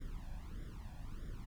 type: noise with flanger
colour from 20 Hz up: brown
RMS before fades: -45 dBFS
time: 0-1.46 s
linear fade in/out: 20 ms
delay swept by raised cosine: 0.56 to 1.21 ms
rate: 1.6 Hz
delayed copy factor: +1
effects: none